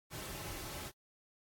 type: noise with comb filter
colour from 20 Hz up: pink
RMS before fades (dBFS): -44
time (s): 0.1-0.92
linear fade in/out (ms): 50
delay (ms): 4.2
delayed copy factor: -0.55
effects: AAC 64 kbps